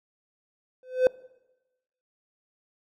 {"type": "tone with exponential growth", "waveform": "triangle", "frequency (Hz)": 510, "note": "C5", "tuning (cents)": -44, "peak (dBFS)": -11, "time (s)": [0.83, 1.07], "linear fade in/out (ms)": 1, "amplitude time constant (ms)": 52, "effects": ["noise-tail reverb RT60 1.0 s tail -22 dB re dry"]}